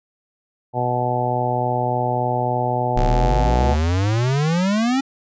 harmonic tone, 123.47 Hz, B2, in tune, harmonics 1 / 2 / 3 / 4 / 5 / 6 / 7, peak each -24 / -30 / -29 / -28 / -26 / -24 / -24 dBFS, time 0.73-3.77 s, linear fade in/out 50 ms
square exponential sweep, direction up, 32.64 to 275.9 Hz, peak -17 dBFS, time 2.96-5.01 s, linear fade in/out 10 ms
effects resampled to 16000 Hz

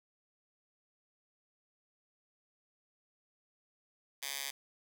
10% pulse tone with high-pass filter, 138.59 Hz, C#3, in tune, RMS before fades -40 dBFS, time 4.22-4.51 s, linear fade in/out 10 ms, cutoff 2700 Hz, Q 0.63, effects none

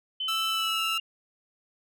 sine tone with pitch glide, 3049 to 2812 Hz, G7 to F7, -49 to +11 cents, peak -28 dBFS, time 0.2-1 s, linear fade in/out 5 ms, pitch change -140 cents, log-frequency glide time 0.49-0.83 s
sawtooth tone, 1321 Hz, E6, 3 cents sharp, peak -25 dBFS, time 0.28-0.98 s, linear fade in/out 5 ms
effects none

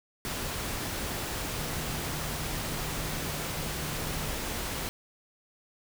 sine tone in noise, 151.7 Hz, D#3, 44 cents flat, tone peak -40 dBFS, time 1.58-4.32 s, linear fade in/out 0 ms, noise pink, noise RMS -34 dBFS, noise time 0.25-4.89 s, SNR -9 dB, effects none

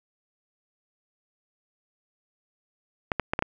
clicks, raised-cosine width 0.5 ms, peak -9 dBFS, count 5, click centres 3.118 / 3.197 / 3.335 / 3.391 / 3.424 s, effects none

